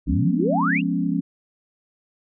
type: exponential sweep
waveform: sine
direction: up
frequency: 54.4 to 2960 Hz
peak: -20 dBFS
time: 0.06-0.82 s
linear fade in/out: 50 ms
type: chord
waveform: sine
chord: C# dominant seventh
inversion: first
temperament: equal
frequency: 174.61 / 207.7 / 246.9 / 277.2 Hz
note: E#3 / G#3 / B3 / C#4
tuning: 0 / 0 / 0 / 0 cents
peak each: -24 / -27 / -28 / -24 dBFS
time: 0.07-1.21 s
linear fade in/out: 10 ms
effects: none